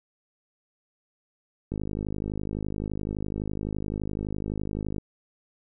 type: click train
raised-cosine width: 3 ms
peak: -18 dBFS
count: 170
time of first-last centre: 1.72-4.983 s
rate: 51.8 Hz
effects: none